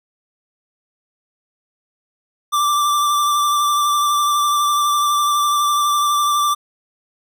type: tone with vibrato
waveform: square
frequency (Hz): 1174.7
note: D6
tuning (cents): 0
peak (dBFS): -15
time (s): 2.52-6.55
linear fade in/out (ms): 20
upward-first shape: sine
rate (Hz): 12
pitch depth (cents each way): 20
effects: none